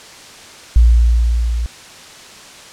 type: tone with level ramp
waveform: sine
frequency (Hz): 58.27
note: A#1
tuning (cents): 0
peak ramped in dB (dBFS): -4 to -16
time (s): 0.76-1.66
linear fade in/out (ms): 0
effects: white hiss -37 dBFS RMS until 2.72 s + low-pass 7000 Hz 12 dB/octave